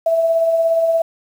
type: tone with tremolo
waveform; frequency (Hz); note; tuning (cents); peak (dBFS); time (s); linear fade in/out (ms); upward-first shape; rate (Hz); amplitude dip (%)
sine; 659.3; E5; 0; -11; 0.06-1.02; 5; sine; 17; 35
effects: 7-bit